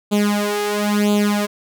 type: tone with flanger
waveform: sawtooth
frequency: 206.9 Hz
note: G#3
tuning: 6 cents flat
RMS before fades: -18 dBFS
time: 0.11-1.47 s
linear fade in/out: 20 ms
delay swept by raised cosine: 0.27 to 2.37 ms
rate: 0.99 Hz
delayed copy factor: +0.85
effects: none